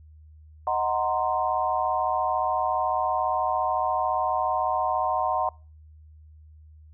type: chord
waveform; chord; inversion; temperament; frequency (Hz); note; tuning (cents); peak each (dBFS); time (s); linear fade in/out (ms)
sine; C half-diminished seventh; first; equal; 622.3 / 740 / 932.3 / 1046.5; Eb5 / Gb5 / Bb5 / C6; 0 / 0 / 0 / 0; -30 / -26 / -28 / -28; 0.67-5.49; 2
effects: noise-tail reverb RT60 0.4 s tail -26 dB re dry + added 77 Hz sine -47 dBFS peak until 6.93 s